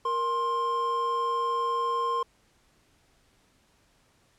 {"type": "tone pair together", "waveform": "triangle", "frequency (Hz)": [468.6, 1055.3], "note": ["A#4", "C6"], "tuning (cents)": [9, 14], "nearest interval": "octave + major second", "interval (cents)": 1405, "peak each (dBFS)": [-30, -24], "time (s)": [0.05, 2.23], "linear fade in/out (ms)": 5, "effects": ["pink hiss -65 dBFS RMS until 4.38 s", "low-pass 10000 Hz 12 dB/octave"]}